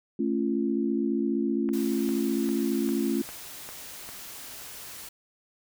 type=chord; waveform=sine; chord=A augmented; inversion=none; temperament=just; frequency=220 / 275 / 343.8 Hz; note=A3 / C#4 / E#4; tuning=0 / -14 / -27 cents; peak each=-28 / -28 / -29 dBFS; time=0.19-3.22 s; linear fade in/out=5 ms
type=click train; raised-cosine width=0.5 ms; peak=-26 dBFS; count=7; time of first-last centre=1.69-4.09 s; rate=2.5 Hz
type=noise; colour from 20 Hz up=white; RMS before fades=-42 dBFS; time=1.73-5.09 s; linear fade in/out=5 ms
effects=none